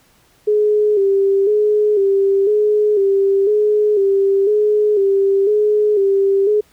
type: tone with vibrato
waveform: sine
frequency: 406.7 Hz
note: G#4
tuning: 36 cents flat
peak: -11 dBFS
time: 0.47-6.61 s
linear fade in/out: 10 ms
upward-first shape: square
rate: 1 Hz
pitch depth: 60 cents each way
effects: pink hiss -54 dBFS RMS until 6.72 s